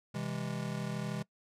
square chord, C augmented, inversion none, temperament just, 130.81 / 163.52 / 204.4 Hz, C3 / E3 / G#3, 0 / -14 / -27 cents, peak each -40 / -40 / -40 dBFS, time 0.14-1.23 s, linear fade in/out 10 ms, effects noise-tail reverb RT60 0.1 s tail -22 dB re dry + low-pass 10000 Hz 12 dB/octave

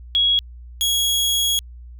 sine / sawtooth tone pair in turn, 3322 / 3322 Hz, G#7 / G#7, 0 / 0 cents, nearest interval unison, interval 0 cents, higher neither, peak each -14 dBFS, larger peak neither, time 0.15-0.39 / 0.81-1.59 s, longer second, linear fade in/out 0 ms, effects added 60 Hz sine -36 dBFS peak until 1.99 s

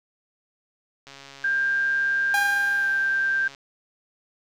click train, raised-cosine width 0.2 ms, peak -26 dBFS, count 343, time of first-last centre 1.07-3.548 s, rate 138 Hz
sine tone with pitch glide, 1593 to 1577.4 Hz, G6 to G6, +27 to +10 cents, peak -20 dBFS, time 1.44-3.48 s, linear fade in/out 5 ms, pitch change -17 cents, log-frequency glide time 2.77-2.85 s
sawtooth tone with exponential decay, 810 Hz, G#5, 43 cents flat, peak -18 dBFS, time 2.34-3.4 s, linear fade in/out 2 ms, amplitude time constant 230 ms
effects none

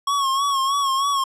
square tone with vibrato, 1100 Hz, C#6, 14 cents flat, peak -19 dBFS, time 0.07-1.24 s, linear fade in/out 5 ms, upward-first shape sine, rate 3.2 Hz, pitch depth 57 cents each way, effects low-pass 10000 Hz 12 dB/octave

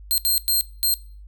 10% pulse tone bursts at uneven times, 4186 Hz, C8, in tune, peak -11 dBFS, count 4, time 0.11-0.18 / 0.25-0.38 / 0.48-0.61 / 0.83-0.94 s, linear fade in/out 0 ms, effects noise-tail reverb RT60 0.4 s tail -21 dB re dry + added 50 Hz sine -39 dBFS peak until 1.27 s

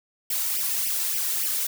blue noise with flanger, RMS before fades -26 dBFS, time 0.3-1.67 s, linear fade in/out 5 ms, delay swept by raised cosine 0.36 to 2.26 ms, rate 3.5 Hz, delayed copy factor +0.95, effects none

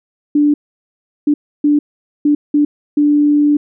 sine tone bursts at uneven times, 293.7 Hz, D4, in tune, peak -8 dBFS, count 6, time 0.35-0.54 / 1.27-1.34 / 1.64-1.79 / 2.25-2.35 / 2.54-2.65 / 2.97-3.57 s, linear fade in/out 5 ms, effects none

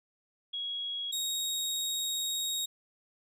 sine / 25% pulse tone pair in turn, 3318 / 3761 Hz, G#7 / A#7, -2 / +15 cents, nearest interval major second, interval 217 cents, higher second, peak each -33 / -27 dBFS, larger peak second, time 0.53-1.12 / 1.12-2.66 s, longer second, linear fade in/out 10 ms, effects none

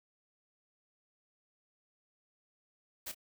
white noise with echo, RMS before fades -41 dBFS, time 3.06-3.12 s, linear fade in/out 10 ms, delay 27 ms, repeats 1, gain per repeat -12 dB, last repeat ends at 3.147 s, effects none

